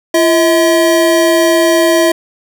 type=tone pair together; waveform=square; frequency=340 / 641.8 Hz; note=F4 / E5; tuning=-46 / -46 cents; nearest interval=major seventh; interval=1100 cents; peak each=-11 dBFS; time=0.14-2.12 s; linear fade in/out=5 ms; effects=none